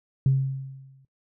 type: tone with exponential decay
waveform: sine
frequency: 134.4 Hz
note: C3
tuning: 47 cents sharp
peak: -14 dBFS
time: 0.26-1.05 s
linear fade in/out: 2 ms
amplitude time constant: 170 ms
effects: noise-tail reverb RT60 0.1 s tail -19 dB re dry + tanh soft clip ceiling -12 dBFS